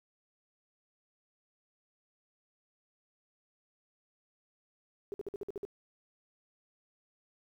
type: tone bursts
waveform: sine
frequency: 402.2 Hz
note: G4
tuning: 44 cents sharp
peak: -35 dBFS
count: 8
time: 5.12-5.651 s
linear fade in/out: 0 ms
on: 20 ms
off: 53 ms
effects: 11-bit